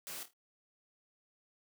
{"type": "noise with echo", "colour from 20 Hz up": "white", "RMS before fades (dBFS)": -44, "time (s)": [0.07, 0.23], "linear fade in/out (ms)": 0, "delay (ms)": 26, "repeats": 4, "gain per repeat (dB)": -9, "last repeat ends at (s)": 0.334, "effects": ["high-pass 150 Hz 12 dB/octave"]}